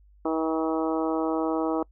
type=harmonic tone; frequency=160.1 Hz; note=D#3; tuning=50 cents sharp; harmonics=2 / 3 / 4 / 5 / 6 / 7 / 8; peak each=-26 / -30 / -32 / -34 / -36 / -37 / -38 dBFS; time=0.25-1.83 s; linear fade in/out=5 ms; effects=noise-tail reverb RT60 0.1 s tail -26 dB re dry + added 50 Hz sine -53 dBFS peak until 1.91 s